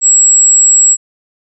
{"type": "tone", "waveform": "sine", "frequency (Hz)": 7700, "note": "B8", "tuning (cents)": -45, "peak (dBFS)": -4, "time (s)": [0.01, 0.97], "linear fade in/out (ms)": 50, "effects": []}